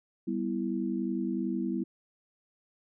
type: chord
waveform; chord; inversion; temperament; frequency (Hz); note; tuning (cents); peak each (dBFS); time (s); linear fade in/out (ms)
sine; E minor; first; equal; 196 / 246.9 / 329.6; G3 / B3 / E4; 0 / 0 / 0; -33; 0.27-1.84; 10
effects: none